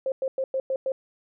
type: tone bursts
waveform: sine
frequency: 530 Hz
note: C5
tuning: 22 cents sharp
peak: -23 dBFS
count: 6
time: 0.06-0.92 s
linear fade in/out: 2 ms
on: 60 ms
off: 100 ms
effects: none